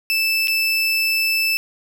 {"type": "tone with dropouts", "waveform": "30% pulse", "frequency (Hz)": 2637, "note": "E7", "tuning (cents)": 0, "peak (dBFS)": -14, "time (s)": [0.1, 1.57], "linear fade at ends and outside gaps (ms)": 0, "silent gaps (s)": [0.473, 0.481], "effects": []}